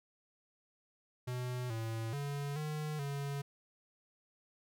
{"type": "tone with pitch steps", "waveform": "square", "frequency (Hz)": [124.9, 112.8, 142.4, 152.4, 141], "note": ["B2", "A2", "C#3", "D#3", "C#3"], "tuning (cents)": [20, 44, 47, -36, 30], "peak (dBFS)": -37, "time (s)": [1.27, 3.42], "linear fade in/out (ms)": 10, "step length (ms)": 430, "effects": []}